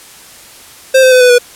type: tone with pitch steps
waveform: square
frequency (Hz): 526 / 516.1 / 506.3 / 496.8 / 487.4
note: C5 / C5 / B4 / B4 / B4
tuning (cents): +9 / -24 / +43 / +10 / -23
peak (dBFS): -4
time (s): 0.94-1.385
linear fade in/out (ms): 10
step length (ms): 89
effects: white hiss -36 dBFS RMS until 1.55 s + low-pass 12000 Hz 12 dB/octave